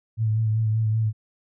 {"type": "tone with vibrato", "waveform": "sine", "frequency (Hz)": 110, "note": "A2", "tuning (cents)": 0, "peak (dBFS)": -19, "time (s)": [0.17, 1.13], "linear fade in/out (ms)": 50, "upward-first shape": "sine", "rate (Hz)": 5.2, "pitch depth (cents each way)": 32, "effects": []}